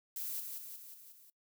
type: noise with echo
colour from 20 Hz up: violet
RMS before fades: -40 dBFS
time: 0.16-0.4 s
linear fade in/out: 2 ms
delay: 180 ms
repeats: 5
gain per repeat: -4 dB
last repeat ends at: 1.3 s
effects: noise-tail reverb RT60 0.1 s tail -21 dB re dry